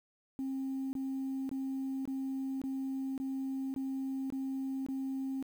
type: tone bursts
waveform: sine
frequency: 267.3 Hz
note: C4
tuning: 37 cents sharp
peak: -32 dBFS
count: 9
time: 0.39-5.426 s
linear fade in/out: 0 ms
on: 540 ms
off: 22 ms
effects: tanh soft clip ceiling -31 dBFS + 10-bit